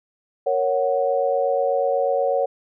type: chord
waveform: sine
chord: F# major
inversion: first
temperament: equal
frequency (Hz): 466.2 / 554.4 / 740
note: A#4 / C#5 / F#5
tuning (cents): 0 / 0 / 0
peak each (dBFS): -24 / -20 / -24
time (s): 0.46-2.46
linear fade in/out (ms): 10
effects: none